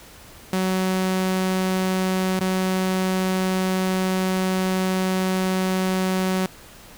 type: tone with dropouts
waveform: sawtooth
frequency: 187 Hz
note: F#3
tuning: 19 cents sharp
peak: -16 dBFS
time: 0.53-6.46 s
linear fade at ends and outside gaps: 2 ms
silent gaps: 2.394-2.409 s
effects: pink hiss -45 dBFS RMS until 6.97 s